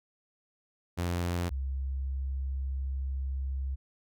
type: tone pair in turn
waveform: sawtooth / sine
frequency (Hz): 87.31 / 66.89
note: F2 / C2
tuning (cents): 0 / +39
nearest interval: perfect fourth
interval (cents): 461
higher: first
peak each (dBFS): -25 / -30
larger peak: first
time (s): 0.97-1.5 / 1.5-3.76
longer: second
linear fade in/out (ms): 20
effects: none